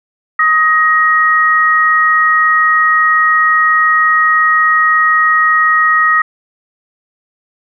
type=tone pair together; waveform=sine; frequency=1258 / 1883.6 Hz; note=D#6 / A#6; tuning=+19 / +18 cents; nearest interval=perfect fifth; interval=699 cents; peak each=-10 dBFS; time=0.39-6.22 s; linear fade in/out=5 ms; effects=none